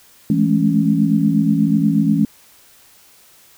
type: chord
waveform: sine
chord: A major seventh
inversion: second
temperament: equal with one note detuned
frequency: 164.81 / 207.7 / 216 / 277.2 Hz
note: E3 / G#3 / A3 / C#4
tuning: 0 / 0 / -32 / 0 cents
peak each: -18 dBFS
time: 0.3-2.25 s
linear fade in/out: 2 ms
effects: white hiss -49 dBFS RMS until 3.57 s